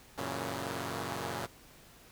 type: chord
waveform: 5% pulse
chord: F# dominant seventh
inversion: none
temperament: equal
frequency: 92.5 / 116.54 / 138.59 / 164.81 Hz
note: F#2 / A#2 / C#3 / E3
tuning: 0 / 0 / 0 / 0 cents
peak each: -29 / -29 / -29 / -33 dBFS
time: 0.17-1.47 s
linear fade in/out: 20 ms
effects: pink hiss -57 dBFS RMS until 2.11 s